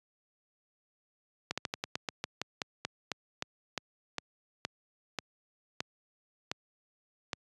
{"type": "slowing click train", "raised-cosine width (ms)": 0.2, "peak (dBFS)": -15, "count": 20, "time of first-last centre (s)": [1.51, 7.332], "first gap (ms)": 66, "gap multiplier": 1.15, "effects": ["high-pass 100 Hz 12 dB/octave", "resampled to 24000 Hz"]}